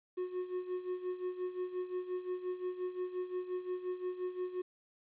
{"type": "tone with tremolo", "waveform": "triangle", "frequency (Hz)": 364.3, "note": "F#4", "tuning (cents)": -27, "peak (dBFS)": -31, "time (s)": [0.17, 4.62], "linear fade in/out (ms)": 10, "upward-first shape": "sine", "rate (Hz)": 5.7, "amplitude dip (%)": 75, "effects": ["resampled to 8000 Hz", "11-bit"]}